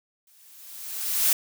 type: noise with exponential growth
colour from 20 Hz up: blue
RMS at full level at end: -19 dBFS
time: 0.27-1.33 s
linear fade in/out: 2 ms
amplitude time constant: 230 ms
effects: none